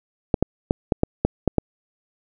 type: clicks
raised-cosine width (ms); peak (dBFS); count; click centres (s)
2; -3; 8; 0.342 / 0.426 / 0.709 / 0.922 / 1.034 / 1.25 / 1.477 / 1.583
effects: none

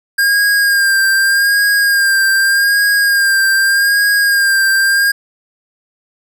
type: tone with vibrato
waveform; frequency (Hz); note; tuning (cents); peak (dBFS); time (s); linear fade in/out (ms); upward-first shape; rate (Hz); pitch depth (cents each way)
square; 1609; G6; +45; -10; 0.18-5.12; 10; sine; 0.83; 34
effects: none

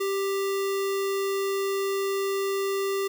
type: tone with sample-and-hold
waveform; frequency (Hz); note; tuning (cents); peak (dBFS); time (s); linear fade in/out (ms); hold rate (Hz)
sine; 392; G4; 0; -24; 0-3.08; 10; 1575
effects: none

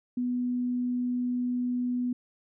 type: tone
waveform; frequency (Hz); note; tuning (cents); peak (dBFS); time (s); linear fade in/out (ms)
sine; 246.9; B3; 0; -26; 0.17-2.13; 5
effects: none

